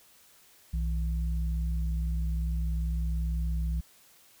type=tone pair together; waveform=sine; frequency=61.4 / 163.73 Hz; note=B1 / E3; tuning=-9 / -11 cents; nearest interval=octave + perfect fourth; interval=1698 cents; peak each=-27 / -36 dBFS; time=0.73-3.81 s; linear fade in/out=10 ms; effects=white hiss -59 dBFS RMS until 4.4 s